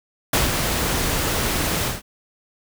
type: noise with ADSR envelope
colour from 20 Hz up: pink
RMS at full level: -17 dBFS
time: 0.33-2.02 s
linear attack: 5 ms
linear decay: 140 ms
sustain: -5 dB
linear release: 170 ms
effects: none